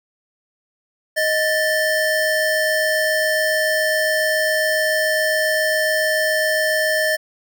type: tone pair together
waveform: square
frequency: 624.4 / 1766 Hz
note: D#5 / A6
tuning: +6 / +6 cents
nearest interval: octave + tritone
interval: 1800 cents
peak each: -20 dBFS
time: 1.16-7.17 s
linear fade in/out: 20 ms
effects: none

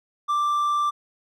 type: tone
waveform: triangle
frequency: 1177 Hz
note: D6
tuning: 3 cents sharp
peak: -18 dBFS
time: 0.28-0.91 s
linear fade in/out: 20 ms
effects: none

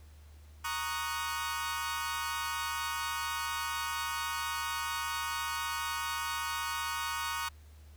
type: chord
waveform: sawtooth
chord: D# minor seventh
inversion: second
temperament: equal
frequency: 932.3 / 1108.7 / 1244.5 / 1480 Hz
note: A#5 / C#6 / D#6 / F#6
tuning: 0 / 0 / 0 / 0 cents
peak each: -35 / -35 / -35 / -36 dBFS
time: 0.64-7.49 s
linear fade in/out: 10 ms
effects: added 75 Hz sine -51 dBFS peak until 7.96 s + pink hiss -64 dBFS RMS until 7.96 s

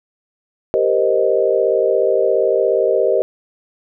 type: chord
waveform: sine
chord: C minor seventh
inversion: second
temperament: equal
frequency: 392 / 466.2 / 523.3 / 622.3 Hz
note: G4 / Bb4 / C5 / Eb5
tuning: 0 / 0 / 0 / 0 cents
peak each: -18 dBFS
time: 0.74-3.22 s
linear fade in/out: 0 ms
effects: none

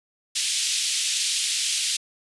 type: band-pass noise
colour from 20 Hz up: pink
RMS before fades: -25 dBFS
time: 0.35-1.97 s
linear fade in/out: 10 ms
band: 2900 to 10000 Hz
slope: 24 dB/octave
effects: resampled to 24000 Hz

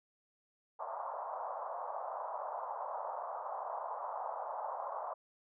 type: band-pass noise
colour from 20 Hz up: white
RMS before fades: -41 dBFS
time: 0.79-5.14 s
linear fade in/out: 10 ms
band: 570 to 1100 Hz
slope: 48 dB/octave
effects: none

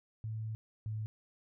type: tone pair in turn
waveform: sine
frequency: 110 / 108.42 Hz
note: A2 / A2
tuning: 0 / -25 cents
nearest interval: unison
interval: 25 cents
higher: first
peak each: -36 / -35 dBFS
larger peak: second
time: 0.24-0.55 / 0.86-1.06 s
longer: first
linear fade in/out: 0 ms
effects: none

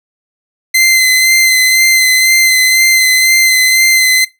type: tone with vibrato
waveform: sawtooth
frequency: 2061 Hz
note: C7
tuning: 27 cents flat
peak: -3 dBFS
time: 0.74-4.25 s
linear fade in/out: 10 ms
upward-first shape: sine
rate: 2 Hz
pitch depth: 20 cents each way
effects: noise-tail reverb RT60 0.2 s tail -18 dB re dry

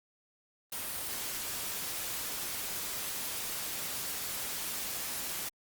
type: noise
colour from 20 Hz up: white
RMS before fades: -37 dBFS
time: 0.72-5.49 s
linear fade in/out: 5 ms
effects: Opus 32 kbps

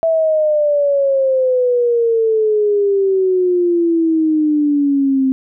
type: exponential sweep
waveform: sine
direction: down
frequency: 659.3 to 261.6 Hz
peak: -11 dBFS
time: 0.03-5.32 s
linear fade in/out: 0 ms
effects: none

